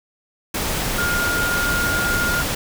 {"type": "tone in noise", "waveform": "sine", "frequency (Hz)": 1416, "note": "F6", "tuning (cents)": 23, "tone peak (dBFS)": -20, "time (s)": [0.98, 2.42], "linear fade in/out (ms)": 5, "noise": "pink", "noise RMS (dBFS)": -23, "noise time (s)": [0.54, 2.55], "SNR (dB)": 0, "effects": []}